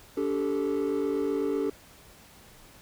triangle chord, D suspended fourth, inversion none, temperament equal with one note detuned, 287.8 / 392 / 440 Hz, D4 / G4 / A4, -35 / 0 / 0 cents, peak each -27 dBFS, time 0.17-1.7 s, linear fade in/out 5 ms, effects tanh soft clip ceiling -19 dBFS + pink hiss -53 dBFS RMS until 2.81 s

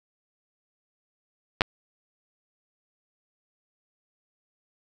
clicks, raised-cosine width 0.3 ms, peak -4 dBFS, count 2, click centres 1.609 / 1.618 s, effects none

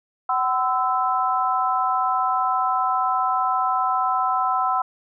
sine tone cluster, 756 / 1021 / 1314 Hz, F#5 / C6 / E6, +37 / -43 / -6 cents, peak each -23 dBFS, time 0.29-4.82 s, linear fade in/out 5 ms, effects none

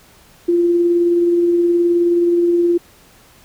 sine tone with tremolo, 345.7 Hz, F4, 18 cents flat, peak -10 dBFS, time 0.48-2.78 s, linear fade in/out 10 ms, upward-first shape sine, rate 19 Hz, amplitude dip 25%, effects pink hiss -48 dBFS RMS until 3.44 s

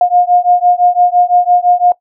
sine beating tone pair, 710 / 715.9 Hz, F5 / F5, +28 / +43 cents, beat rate 5.9 Hz, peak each -10 dBFS, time 0.01-1.92 s, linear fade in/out 2 ms, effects noise-tail reverb RT60 0.1 s tail -20 dB re dry

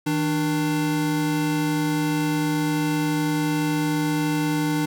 square tone pair together, 157.9 / 298.1 Hz, D#3 / D4, +26 / +26 cents, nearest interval major seventh, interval 1100 cents, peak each -26 / -23 dBFS, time 0.06-4.86 s, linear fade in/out 10 ms, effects none

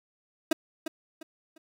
30% pulse tone with echo, 319.2 Hz, D#4, 44 cents sharp, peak -18 dBFS, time 0.51-0.53 s, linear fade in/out 5 ms, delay 350 ms, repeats 3, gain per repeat -10 dB, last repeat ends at 1.58 s, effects none

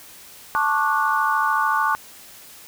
sine chord, D major seventh, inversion second, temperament just, 881 / 1101.2 / 1174.7 / 1468.3 Hz, A5 / C#6 / D6 / F#6, +2 / -12 / 0 / -14 cents, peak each -23 dBFS, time 0.55-1.95 s, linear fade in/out 0 ms, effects white hiss -44 dBFS RMS until 2.67 s

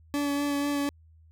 40% pulse tone with vibrato, 286.1 Hz, D4, 45 cents flat, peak -25 dBFS, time 0.14-0.89 s, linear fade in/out 0 ms, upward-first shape sine, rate 4.1 Hz, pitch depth 16 cents each way, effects added 80 Hz sine -53 dBFS peak until 1.31 s

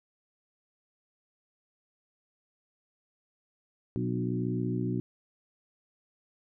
harmonic tone with a mistuned harmonic, 61 Hz, B1, 21 cents flat, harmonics 2 / 3 / 4 / 5 / 6, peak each -32 / -34 / -35 / -36 / -37 dBFS, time 3.96-5 s, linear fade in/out 0 ms, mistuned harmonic 4, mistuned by +42 cents, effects none

